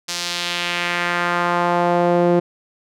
sawtooth tone with band-pass filter sweep, 174.61 Hz, F3, in tune, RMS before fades -19 dBFS, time 0.08-2.4 s, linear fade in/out 10 ms, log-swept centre 5500 to 410 Hz, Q 1.5, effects none

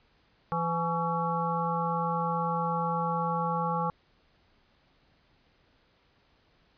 harmonic tone with a mistuned harmonic, 168.2 Hz, E3, 35 cents sharp, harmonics 1 / 3 / 5 / 7 / 8, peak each -32 / -35 / -31 / -32 / -38 dBFS, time 0.52-3.9 s, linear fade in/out 0 ms, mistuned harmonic 7, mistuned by -79 cents, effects pink hiss -66 dBFS RMS until 6.77 s + resampled to 11025 Hz

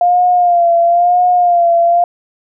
sine tone with vibrato, 700 Hz, F5, 4 cents sharp, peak -7 dBFS, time 0.01-2.04 s, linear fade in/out 2 ms, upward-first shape sine, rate 1 Hz, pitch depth 49 cents each way, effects none

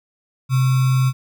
sine tone with sample-and-hold, 130 Hz, C3, 11 cents flat, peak -13 dBFS, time 0.49-1.13 s, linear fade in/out 50 ms, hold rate 1225 Hz, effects none

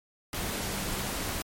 sine tone in noise, 193.1 Hz, G3, 26 cents flat, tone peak -41 dBFS, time 0.4-1.06 s, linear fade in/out 2 ms, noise pink, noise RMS -33 dBFS, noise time 0.33-1.42 s, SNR -11 dB, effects MP3 64 kbps

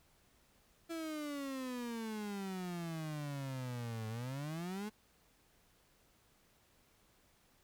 35% pulse exponential two-way sweep, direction down then up, 335.6 to 108.7 to 217.5 Hz, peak -38 dBFS, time 0.89-4.9 s, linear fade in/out 20 ms, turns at 4.08 s, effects pink hiss -70 dBFS RMS until 7.63 s

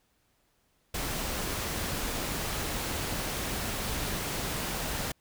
pink noise, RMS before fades -33 dBFS, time 0.94-5.12 s, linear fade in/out 5 ms, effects pink hiss -71 dBFS RMS until 5.2 s

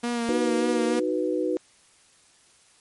sawtooth tone with vibrato, 236.3 Hz, A#3, 24 cents sharp, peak -21 dBFS, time 0.03-1 s, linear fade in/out 10 ms, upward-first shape sine, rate 3.4 Hz, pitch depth 27 cents each way
sine chord, B major, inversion first, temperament equal, 311.1 / 370 / 493.9 Hz, D#4 / F#4 / B4, 0 / 0 / 0 cents, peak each -27 dBFS, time 0.29-1.57 s, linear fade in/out 0 ms
effects white hiss -58 dBFS RMS until 2.8 s + MP3 48 kbps

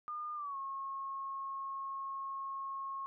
sine tone with pitch glide, 1213 to 1086.9 Hz, D#6 to C#6, -44 to -34 cents, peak -38 dBFS, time 0.08-3.06 s, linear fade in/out 0 ms, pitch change -190 cents, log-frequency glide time 0.35-0.57 s, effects none

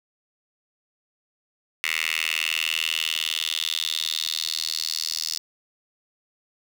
10% pulse tone with high-pass filter sweep, 80.1 Hz, E2, 49 cents flat, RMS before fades -27 dBFS, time 1.84-5.38 s, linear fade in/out 0 ms, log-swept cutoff 2300 to 4900 Hz, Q 4.6, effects none

